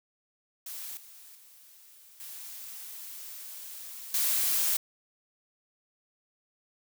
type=noise with level steps; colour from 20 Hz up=blue; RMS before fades=-40 / -51 / -55 / -43 / -27 dBFS; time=0.66-4.77 s; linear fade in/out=5 ms; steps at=0.97 / 1.35 / 2.2 / 4.14 s; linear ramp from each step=2 ms; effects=none